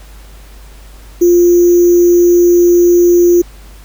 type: tone with sample-and-hold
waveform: sine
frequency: 349.2 Hz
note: F4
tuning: in tune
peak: -4 dBFS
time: 1.21-3.42 s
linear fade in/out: 10 ms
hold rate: 6300 Hz
effects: added 50 Hz sine -33 dBFS peak until 3.84 s + pink hiss -42 dBFS RMS until 3.84 s